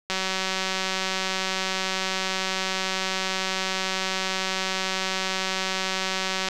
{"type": "click train", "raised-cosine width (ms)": 0.2, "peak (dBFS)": -9, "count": 1208, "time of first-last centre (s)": [0.1, 6.486], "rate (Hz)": 189, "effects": []}